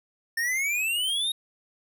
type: exponential sweep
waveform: square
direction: up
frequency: 1800 to 3773 Hz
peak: -25 dBFS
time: 0.37-1.32 s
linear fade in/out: 5 ms
effects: none